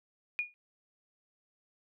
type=tone with exponential decay; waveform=sine; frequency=2440 Hz; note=D#7; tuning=34 cents flat; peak=-26 dBFS; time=0.39-0.54 s; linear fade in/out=0 ms; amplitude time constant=31 ms; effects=none